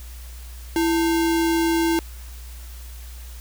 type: tone with sample-and-hold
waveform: sine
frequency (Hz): 331.6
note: E4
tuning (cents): +10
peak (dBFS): -17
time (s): 0.76-1.99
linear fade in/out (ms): 0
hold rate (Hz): 1225
effects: added 60 Hz sine -35 dBFS peak until 3.4 s + white hiss -46 dBFS RMS until 3.4 s